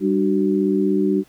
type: tone cluster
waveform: sine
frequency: 197.3 / 298.9 / 375.1 Hz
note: G3 / D4 / F#4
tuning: +11 / +31 / +24 cents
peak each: -20 dBFS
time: 0-1.24 s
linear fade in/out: 50 ms
effects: pink hiss -55 dBFS RMS until 1.28 s